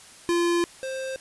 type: tone pair in turn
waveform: square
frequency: 344.5 / 527.3 Hz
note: F4 / C5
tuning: -24 / +13 cents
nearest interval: perfect fifth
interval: 737 cents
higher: second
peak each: -21 / -30 dBFS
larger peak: first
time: 0.29-0.64 / 0.83-1.16 s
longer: first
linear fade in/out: 0 ms
effects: white hiss -48 dBFS RMS until 1.2 s + resampled to 24000 Hz